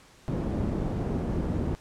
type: low-pass noise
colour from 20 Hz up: white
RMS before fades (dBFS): -29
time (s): 0.28-1.75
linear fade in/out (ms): 0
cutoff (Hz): 270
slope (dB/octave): 12
effects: pink hiss -55 dBFS RMS until 1.8 s + low-pass 9000 Hz 12 dB/octave